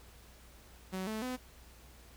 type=tone with pitch steps; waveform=sawtooth; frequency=187.6 / 218 / 253.3 Hz; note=F#3 / A3 / B3; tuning=+24 / -16 / +44 cents; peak=-32 dBFS; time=0.92-1.37 s; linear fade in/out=20 ms; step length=150 ms; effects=added 60 Hz sine -57 dBFS peak until 2.16 s + pink hiss -59 dBFS RMS until 2.16 s